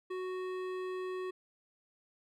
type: tone with hard clipping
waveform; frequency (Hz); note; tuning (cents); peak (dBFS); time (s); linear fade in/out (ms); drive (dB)
sine; 370; F#4; 0; -38; 0.1-1.31; 10; 14
effects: none